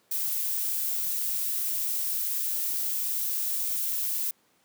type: noise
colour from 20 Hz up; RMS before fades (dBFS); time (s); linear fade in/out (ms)
violet; -29; 0.11-4.31; 5
effects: pink hiss -66 dBFS RMS until 4.64 s + high-pass 200 Hz 12 dB/octave